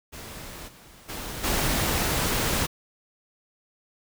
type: noise with level steps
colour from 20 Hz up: pink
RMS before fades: -40 / -50 / -35 / -25 dBFS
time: 0.12-2.67 s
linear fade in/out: 20 ms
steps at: 0.67 / 1.08 / 1.43 s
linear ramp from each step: 20 ms
effects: none